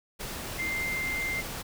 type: tone in noise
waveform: sine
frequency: 2093 Hz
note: C7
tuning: in tune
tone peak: -29 dBFS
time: 0.58-1.42 s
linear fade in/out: 20 ms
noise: pink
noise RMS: -37 dBFS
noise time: 0.19-1.63 s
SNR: +5 dB
effects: none